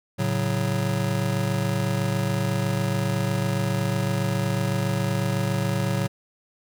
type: chord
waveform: square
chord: F# minor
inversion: first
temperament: just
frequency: 111 / 138.75 / 185 Hz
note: A2 / C#3 / F#3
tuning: +16 / +2 / 0 cents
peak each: -27 / -28 / -28 dBFS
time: 0.18-6.08 s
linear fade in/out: 20 ms
effects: none